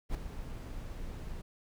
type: noise with ADSR envelope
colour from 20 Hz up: brown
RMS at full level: -31 dBFS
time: 0.09-1.42 s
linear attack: 56 ms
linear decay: 6 ms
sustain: -10 dB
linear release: 11 ms
effects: none